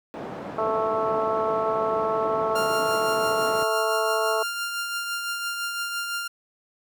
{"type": "band-pass noise", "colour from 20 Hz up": "white", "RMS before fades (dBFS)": -35, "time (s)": [0.14, 3.63], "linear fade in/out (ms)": 0, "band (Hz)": [150, 640], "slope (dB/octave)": 12}
{"type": "harmonic tone", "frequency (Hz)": 220.1, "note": "A3", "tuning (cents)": 1, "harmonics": [2, 3, 4, 5, 6], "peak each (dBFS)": [-27, -26, -31, -29, -31], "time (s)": [0.58, 4.43], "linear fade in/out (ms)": 5}
{"type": "tone with tremolo", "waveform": "sawtooth", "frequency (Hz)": 1396.9, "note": "F6", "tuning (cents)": 0, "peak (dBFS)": -22, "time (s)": [2.55, 6.28], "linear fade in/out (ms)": 10, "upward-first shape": "triangle", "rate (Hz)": 5.9, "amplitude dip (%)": 40}
{"effects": []}